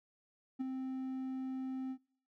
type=tone with ADSR envelope; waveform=triangle; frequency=261.6 Hz; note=C4; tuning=in tune; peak=-30 dBFS; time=0.59-1.98 s; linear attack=20 ms; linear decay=13 ms; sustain=-5 dB; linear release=69 ms; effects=noise-tail reverb RT60 0.5 s tail -23 dB re dry